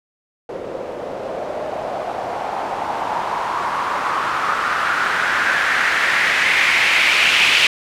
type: noise with low-pass filter sweep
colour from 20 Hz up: blue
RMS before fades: -19 dBFS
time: 0.49-7.67 s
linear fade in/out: 2 ms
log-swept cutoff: 480 to 2700 Hz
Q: 3.3
effects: none